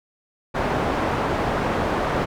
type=low-pass noise; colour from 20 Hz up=white; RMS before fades=-23 dBFS; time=0.54-2.26 s; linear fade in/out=20 ms; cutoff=940 Hz; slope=12 dB/octave; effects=none